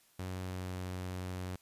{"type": "tone with pitch glide", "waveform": "sawtooth", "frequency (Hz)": [92.5, 91.65], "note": ["F#2", "F#2"], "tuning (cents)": [0, -16], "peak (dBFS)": -34, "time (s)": [0.19, 1.56], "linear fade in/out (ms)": 5, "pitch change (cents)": -16, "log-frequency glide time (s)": [0.37, 0.76], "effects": ["white hiss -67 dBFS RMS until 1.61 s", "resampled to 32000 Hz"]}